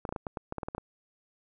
clicks, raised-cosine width 1 ms, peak -20 dBFS, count 12, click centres 0.052 / 0.091 / 0.125 / 0.162 / 0.268 / 0.372 / 0.524 / 0.583 / 0.632 / 0.685 / 0.749 / 0.781 s, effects none

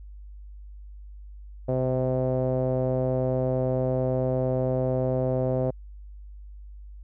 sawtooth tone with low-pass filter, 128.9 Hz, C3, 26 cents flat, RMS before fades -25 dBFS, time 1.68-5.71 s, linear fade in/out 10 ms, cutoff 580 Hz, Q 5.6, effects added 50 Hz sine -40 dBFS peak until 7.03 s

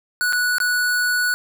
square tone with dropouts, 1473 Hz, F#6, 8 cents flat, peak -18 dBFS, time 0.21-1.34 s, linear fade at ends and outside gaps 0 ms, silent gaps 0.325-0.331 / 0.583-0.602 s, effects none

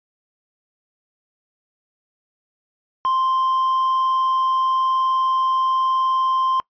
triangle tone, 1046.5 Hz, C6, in tune, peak -15 dBFS, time 3.05-6.6 s, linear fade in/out 0 ms, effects noise-tail reverb RT60 0.1 s tail -22 dB re dry + resampled to 11025 Hz

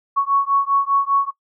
sine beating tone pair, 1108.7 / 1113.7 Hz, C#6 / C#6, 0 / +8 cents, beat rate 5 Hz, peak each -18 dBFS, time 0.16-1.31 s, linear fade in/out 20 ms, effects noise-tail reverb RT60 0.1 s tail -19 dB re dry

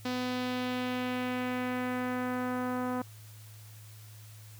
sawtooth tone with low-pass filter sweep, 250.8 Hz, B3, 27 cents sharp, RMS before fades -33 dBFS, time 0.05-3.02 s, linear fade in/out 5 ms, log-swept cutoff 4700 to 1200 Hz, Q 1.6, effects added 107 Hz sine -48 dBFS peak until 4.59 s + white hiss -56 dBFS RMS until 4.59 s

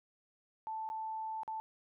sine tone with dropouts, 880 Hz, A5, in tune, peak -37 dBFS, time 0.67-1.6 s, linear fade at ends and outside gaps 0 ms, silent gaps 0.89-0.9 / 1.433-1.478 s, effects none

